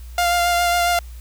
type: tone with vibrato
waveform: sawtooth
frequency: 698.5 Hz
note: F5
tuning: in tune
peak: -12 dBFS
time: 0.18-0.99 s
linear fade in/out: 2 ms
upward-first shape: sine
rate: 7.3 Hz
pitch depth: 16 cents each way
effects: added 60 Hz sine -33 dBFS peak until 1.2 s + white hiss -50 dBFS RMS until 1.2 s